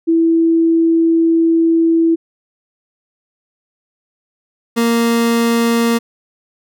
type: tone pair in turn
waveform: sine / 30% pulse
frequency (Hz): 329.6 / 232.5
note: E4 / A#3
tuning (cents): 0 / -4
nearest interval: tritone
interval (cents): 604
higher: first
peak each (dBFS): -9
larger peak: neither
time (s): 0.07-2.16 / 4.76-5.99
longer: first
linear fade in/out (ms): 20
effects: none